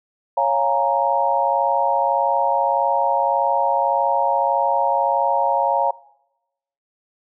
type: chord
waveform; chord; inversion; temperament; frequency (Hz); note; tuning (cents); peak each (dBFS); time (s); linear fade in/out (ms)
sine; Bb minor seventh; first; equal; 554.4 / 698.5 / 830.6 / 932.3; Db5 / F5 / Ab5 / Bb5; 0 / 0 / 0 / 0; -22 / -22 / -22 / -19; 0.37-5.91; 5
effects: noise-tail reverb RT60 0.9 s tail -22 dB re dry

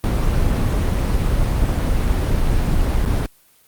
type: noise with dropouts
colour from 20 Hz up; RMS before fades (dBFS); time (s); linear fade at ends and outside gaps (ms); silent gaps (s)
brown; -17; 0.04-3.26; 0; 0.949-0.953 / 3.051-3.06
effects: white hiss -54 dBFS RMS until 3.67 s + Opus 24 kbps

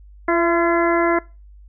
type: harmonic tone with a mistuned harmonic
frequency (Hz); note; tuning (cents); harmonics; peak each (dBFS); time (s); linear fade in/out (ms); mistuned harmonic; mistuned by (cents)
341.2; F4; -40; 1 / 2 / 3 / 4 / 5 / 6; -18 / -21 / -23 / -24 / -25 / -26; 0.28-1.19; 5; 2; -28
effects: noise-tail reverb RT60 0.3 s tail -23 dB re dry + added 50 Hz sine -41 dBFS peak until 1.68 s

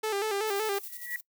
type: tone with vibrato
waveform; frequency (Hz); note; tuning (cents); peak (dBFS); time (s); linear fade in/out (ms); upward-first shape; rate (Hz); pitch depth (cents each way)
sawtooth; 416.6; G#4; +5; -24; 0.03-0.79; 10; square; 5.3; 76
type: noise with tremolo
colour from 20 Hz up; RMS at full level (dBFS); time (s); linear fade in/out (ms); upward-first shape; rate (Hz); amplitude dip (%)
violet; -40; 0.47-1.21; 10; square; 11; 50
type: tone with exponential growth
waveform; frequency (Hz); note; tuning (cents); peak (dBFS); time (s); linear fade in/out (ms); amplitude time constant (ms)
sine; 1934; B6; -37; -29; 0.86-1.16; 1; 65
effects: noise-tail reverb RT60 0.1 s tail -22 dB re dry

